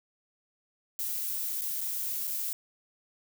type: noise with dropouts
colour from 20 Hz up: violet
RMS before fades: -33 dBFS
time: 0.99-2.53 s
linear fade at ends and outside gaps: 1 ms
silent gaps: 1.612-1.618 / 1.808-1.813 / 2.271-2.275 s
effects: none